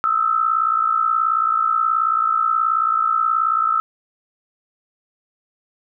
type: tone pair together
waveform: sine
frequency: 1264.4 / 1323 Hz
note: D#6 / E6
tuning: +27 / +6 cents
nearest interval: minor second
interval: 79 cents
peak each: -20 / -17 dBFS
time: 0.04-3.8 s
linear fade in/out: 0 ms
effects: none